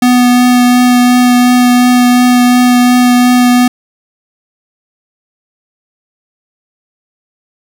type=tone with vibrato; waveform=square; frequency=246.9 Hz; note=B3; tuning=in tune; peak=-5 dBFS; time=0.02-3.68 s; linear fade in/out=5 ms; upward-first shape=triangle; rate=2.8 Hz; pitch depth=11 cents each way; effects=none